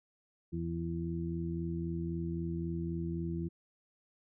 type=harmonic tone; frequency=83.8 Hz; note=E2; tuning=29 cents sharp; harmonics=1 / 2 / 3 / 4; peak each=-40 / -36 / -48 / -39 dBFS; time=0.52-3.49 s; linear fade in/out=20 ms; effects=none